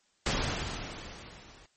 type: noise with level ramp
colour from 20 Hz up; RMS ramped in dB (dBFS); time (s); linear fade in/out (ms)
pink; -28 to -55; 0.26-1.66; 2
effects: white hiss -70 dBFS RMS until 1.76 s + MP3 32 kbps